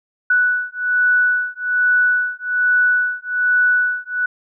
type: beating tone pair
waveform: sine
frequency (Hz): 1480 / 1481.2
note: F#6 / F#6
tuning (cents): 0 / +1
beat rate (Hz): 1.2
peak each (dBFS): -17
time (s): 0.3-4.26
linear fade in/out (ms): 5
effects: none